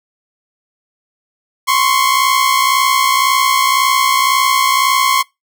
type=tone pair together; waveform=sawtooth; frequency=1041.1 / 1103 Hz; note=C6 / C#6; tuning=-9 / -9 cents; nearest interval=minor second; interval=100 cents; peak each=-10 dBFS; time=1.67-5.23 s; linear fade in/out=20 ms; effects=noise-tail reverb RT60 0.2 s tail -24 dB re dry